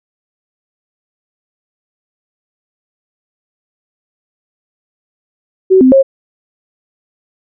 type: tone with pitch steps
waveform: sine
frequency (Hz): 377.6 / 258.7 / 540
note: F#4 / C4 / C#5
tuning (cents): +35 / -19 / -45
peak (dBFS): -3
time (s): 5.7-6.03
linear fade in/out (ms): 20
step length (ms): 110
effects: none